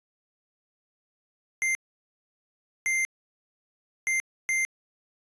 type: tone bursts at uneven times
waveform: square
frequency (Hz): 2093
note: C7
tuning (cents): 0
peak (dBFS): -24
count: 4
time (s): 1.62-1.75 / 2.86-3.05 / 4.07-4.2 / 4.49-4.65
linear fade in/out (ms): 0
effects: resampled to 24000 Hz